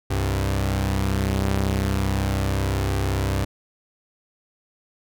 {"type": "tone pair together", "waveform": "sawtooth", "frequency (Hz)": [65.41, 97.94], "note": ["C2", "G2"], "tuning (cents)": [0, -1], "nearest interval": "perfect fifth", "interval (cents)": 699, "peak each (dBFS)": [-20, -19], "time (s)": [0.1, 3.45], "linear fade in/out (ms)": 10, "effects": []}